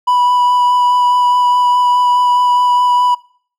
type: tone with vibrato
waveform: triangle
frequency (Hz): 985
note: B5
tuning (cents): -5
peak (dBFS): -7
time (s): 0.07-3.15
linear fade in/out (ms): 10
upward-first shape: sine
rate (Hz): 4.8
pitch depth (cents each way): 10
effects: noise-tail reverb RT60 0.5 s tail -22 dB re dry